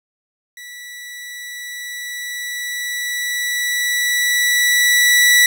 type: tone with level ramp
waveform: sawtooth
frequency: 1954 Hz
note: B6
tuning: 19 cents flat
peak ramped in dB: -30 to -5 dBFS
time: 0.57-5.46 s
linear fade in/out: 2 ms
effects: none